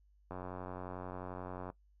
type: click train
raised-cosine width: 1 ms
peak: -29 dBFS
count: 128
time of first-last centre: 0.31-1.701 s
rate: 91.3 Hz
effects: noise-tail reverb RT60 0.1 s tail -19 dB re dry + added 50 Hz sine -64 dBFS peak until 2 s